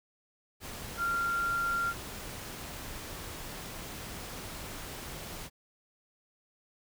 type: tone in noise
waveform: sine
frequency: 1384 Hz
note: F6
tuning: 16 cents flat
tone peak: -28 dBFS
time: 0.97-1.94 s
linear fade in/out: 50 ms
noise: pink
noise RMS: -42 dBFS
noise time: 0.6-5.5 s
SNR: +11 dB
effects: none